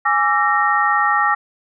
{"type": "tone cluster", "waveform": "sine", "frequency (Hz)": [828, 1161, 1342, 1858], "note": ["G#5", "D6", "E6", "A#6"], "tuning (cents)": [-5, -20, 31, -6], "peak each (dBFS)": -19, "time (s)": [0.05, 1.35], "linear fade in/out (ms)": 10, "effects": []}